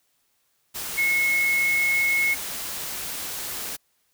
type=tone in noise; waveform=sine; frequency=2178 Hz; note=C#7; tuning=31 cents flat; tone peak=-19 dBFS; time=0.97-2.35 s; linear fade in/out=20 ms; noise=white; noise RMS=-32 dBFS; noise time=0.74-3.77 s; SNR=+10 dB; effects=white hiss -69 dBFS RMS until 4.13 s